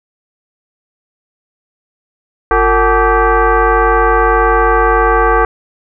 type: tone with frequency modulation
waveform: sine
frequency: 352.2 Hz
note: F4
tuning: 15 cents sharp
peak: -7 dBFS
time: 2.51-5.45 s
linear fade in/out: 2 ms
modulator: 403 Hz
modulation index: 3
effects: none